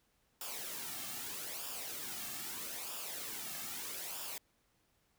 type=noise with flanger; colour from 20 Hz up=white; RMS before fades=-43 dBFS; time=0.41-4.38 s; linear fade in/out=2 ms; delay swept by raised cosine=0.48 to 2.08 ms; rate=0.79 Hz; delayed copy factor=-0.6; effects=pink hiss -75 dBFS RMS until 5.18 s